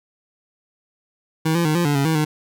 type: tone with pitch steps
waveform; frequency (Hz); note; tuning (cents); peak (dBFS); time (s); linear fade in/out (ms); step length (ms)
25% pulse; 159.5 / 170.7 / 153.9 / 173.4 / 145.4 / 139 / 160.1 / 152.6; D#3 / F3 / D#3 / F3 / D3 / C#3 / D#3 / D#3; +43 / -39 / -19 / -12 / -17 / +5 / +50 / -33; -13; 1.45-2.25; 10; 100
effects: none